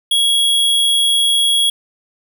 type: tone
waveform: square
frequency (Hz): 3322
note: G#7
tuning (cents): 0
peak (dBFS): -12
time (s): 0.11-1.7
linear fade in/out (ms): 5
effects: none